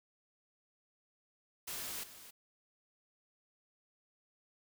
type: noise with echo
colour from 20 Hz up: white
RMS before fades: -42 dBFS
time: 1.67-2.04 s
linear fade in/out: 10 ms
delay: 270 ms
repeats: 1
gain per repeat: -12 dB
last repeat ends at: 2.31 s
effects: none